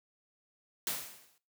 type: noise with exponential decay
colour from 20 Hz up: white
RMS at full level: -32 dBFS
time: 0.87-1.38 s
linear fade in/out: 1 ms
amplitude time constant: 110 ms
effects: noise-tail reverb RT60 0.3 s tail -17 dB re dry + high-pass 100 Hz 12 dB/octave